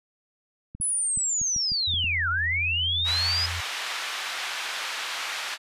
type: clicks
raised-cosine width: 5 ms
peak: -26 dBFS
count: 8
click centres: 0.75 / 0.802 / 1.174 / 1.415 / 1.563 / 1.719 / 1.94 / 2.043 s
type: linear two-way sweep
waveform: sine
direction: down then up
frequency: 10310 to 1332 to 5050 Hz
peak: -23 dBFS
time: 0.81-3.46 s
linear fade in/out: 2 ms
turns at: 2.29 s
type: tone with vibrato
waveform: sine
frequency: 85.8 Hz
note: F2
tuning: 30 cents flat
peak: -31 dBFS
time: 1.87-3.61 s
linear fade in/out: 10 ms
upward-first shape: sine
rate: 3 Hz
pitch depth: 13 cents each way
type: band-pass noise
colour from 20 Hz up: white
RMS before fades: -32 dBFS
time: 3.04-5.58 s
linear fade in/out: 50 ms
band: 950 to 3300 Hz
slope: 12 dB/octave
effects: resampled to 32000 Hz